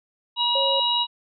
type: harmonic tone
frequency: 961 Hz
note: B5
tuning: 48 cents flat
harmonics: 1 / 3 / 4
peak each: -25 / -25 / -22 dBFS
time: 0.36-1.07 s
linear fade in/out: 50 ms
type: tone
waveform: sine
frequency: 548 Hz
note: C#5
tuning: 20 cents flat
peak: -24 dBFS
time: 0.55-0.8 s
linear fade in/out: 5 ms
effects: none